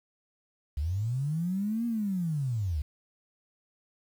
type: linear two-way sweep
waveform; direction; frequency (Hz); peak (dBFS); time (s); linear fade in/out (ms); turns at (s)
sine; up then down; 67.2 to 238.5 to 67.2; -27; 0.77-2.82; 5; 1.86
effects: 9-bit